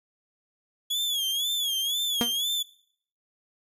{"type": "tone with vibrato", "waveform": "40% pulse", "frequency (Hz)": 3347, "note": "G#7", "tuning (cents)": 13, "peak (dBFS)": -24, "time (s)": [0.9, 2.63], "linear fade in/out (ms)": 10, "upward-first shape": "sine", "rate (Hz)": 2, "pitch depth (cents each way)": 110}
{"type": "tone with exponential decay", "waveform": "sawtooth", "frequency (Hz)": 237, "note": "A#3", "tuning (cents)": 29, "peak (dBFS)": -16, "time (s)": [2.21, 2.32], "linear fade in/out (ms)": 0, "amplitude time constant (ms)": 23}
{"effects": ["noise-tail reverb RT60 0.6 s tail -20 dB re dry"]}